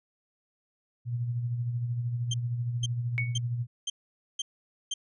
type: tone with tremolo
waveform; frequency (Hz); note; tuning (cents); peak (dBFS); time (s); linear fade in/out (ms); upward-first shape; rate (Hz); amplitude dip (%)
sine; 120; B2; -49; -26; 1.05-3.67; 50; sine; 13; 45
type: tone bursts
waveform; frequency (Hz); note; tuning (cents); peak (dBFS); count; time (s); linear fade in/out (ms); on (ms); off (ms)
30% pulse; 3158; G7; +12; -26; 6; 2.31-4.94; 5; 30; 490
type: tone with exponential decay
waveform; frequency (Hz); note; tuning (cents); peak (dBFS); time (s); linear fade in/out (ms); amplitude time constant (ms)
sine; 2224; C#7; +5; -24; 3.18-3.39; 0; 45
effects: resampled to 24000 Hz